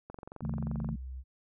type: click train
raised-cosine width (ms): 1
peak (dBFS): -30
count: 19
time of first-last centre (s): 0.1-0.889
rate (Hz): 22.8
type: tone with pitch glide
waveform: sine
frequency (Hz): 73.6 to 64.44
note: D2 to C2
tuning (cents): +4 to -26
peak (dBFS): -38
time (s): 0.41-1.24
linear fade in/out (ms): 50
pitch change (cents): -230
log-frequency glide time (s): 0.66-0.74
type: chord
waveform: sine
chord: A major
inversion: first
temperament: just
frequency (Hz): 137.5 / 165 / 220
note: C#3 / E3 / A3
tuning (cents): -14 / +2 / 0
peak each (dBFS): -37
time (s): 0.42-0.96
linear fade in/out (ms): 5
effects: none